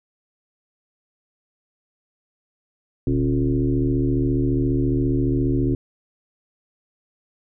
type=tone with frequency modulation; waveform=sine; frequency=197.8 Hz; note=G3; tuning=16 cents sharp; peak=-17 dBFS; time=3.07-5.75 s; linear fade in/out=2 ms; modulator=74.6 Hz; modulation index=2.2; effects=none